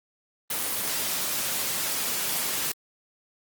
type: high-pass noise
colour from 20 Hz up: white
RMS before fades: -28 dBFS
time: 0.5-2.72 s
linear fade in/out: 5 ms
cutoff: 110 Hz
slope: 12 dB/octave
effects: Opus 24 kbps